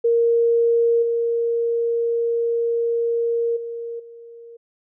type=tone with level steps; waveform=sine; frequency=466.2 Hz; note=A#4; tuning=in tune; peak=-14 / -18 / -27 / -38 dBFS; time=0.04-4.57 s; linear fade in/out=10 ms; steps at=1.02 / 3.56 / 3.99 s; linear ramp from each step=10 ms; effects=none